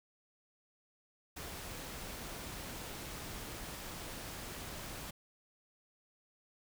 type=noise; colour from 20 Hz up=pink; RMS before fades=-45 dBFS; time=1.36-5.11 s; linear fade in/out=10 ms; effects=none